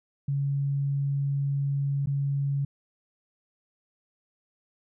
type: tone with dropouts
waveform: sine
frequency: 140 Hz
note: C#3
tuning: 18 cents sharp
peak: -24 dBFS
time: 0.28-2.65 s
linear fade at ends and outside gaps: 5 ms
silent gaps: 2.06-2.071 s
effects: none